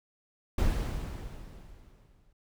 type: noise with exponential decay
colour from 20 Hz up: brown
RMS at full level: -25 dBFS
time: 0.58-2.33 s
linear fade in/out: 5 ms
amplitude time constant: 380 ms
effects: none